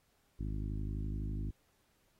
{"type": "harmonic tone with a mistuned harmonic", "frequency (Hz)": 51.91, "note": "G#1", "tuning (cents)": 0, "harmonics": [1, 2, 3, 4, 5, 6, 7], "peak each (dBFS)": [-37, -41, -45, -48, -48, -50, -57], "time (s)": [0.39, 1.51], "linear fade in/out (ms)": 10, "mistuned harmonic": 1, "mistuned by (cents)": 15, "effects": ["pink hiss -74 dBFS RMS until 2.19 s", "AAC 48 kbps"]}